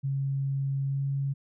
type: tone with pitch glide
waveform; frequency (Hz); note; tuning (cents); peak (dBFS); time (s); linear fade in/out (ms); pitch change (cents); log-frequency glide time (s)
sine; 137.1 to 138.21; C#3 to C#3; -19 to -5; -26; 0.03-1.34; 20; +14; 0.86-1.02
effects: none

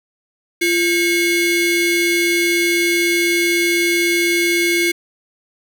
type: ring-modulated tone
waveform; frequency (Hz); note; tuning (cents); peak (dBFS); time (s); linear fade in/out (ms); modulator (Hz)
40% pulse; 1262; D#6; +24; -10; 0.61-4.92; 10; 918
effects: none

